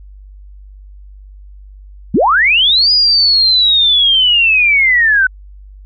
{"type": "linear two-way sweep", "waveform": "sine", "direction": "up then down", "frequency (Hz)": [143.8, 4960, 1489], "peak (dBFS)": -7, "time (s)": [2.14, 5.27], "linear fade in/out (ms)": 5, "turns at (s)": 2.92, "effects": ["added 49 Hz sine -33 dBFS peak until 5.85 s"]}